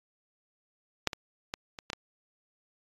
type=clicks; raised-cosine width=0.2 ms; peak=-8 / -18 / -15 / -23 / -17 / -16 dBFS; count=6; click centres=1.073 / 1.132 / 1.539 / 1.788 / 1.901 / 1.932 s; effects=AAC 32 kbps